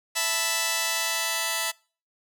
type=chord; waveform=5% pulse; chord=E suspended fourth; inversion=none; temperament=just; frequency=659.3 / 879 / 988.9 Hz; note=E5 / A5 / B5; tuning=0 / -2 / +2 cents; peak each=-18 dBFS; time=0.15-1.72 s; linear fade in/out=20 ms; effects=noise-tail reverb RT60 0.4 s tail -25 dB re dry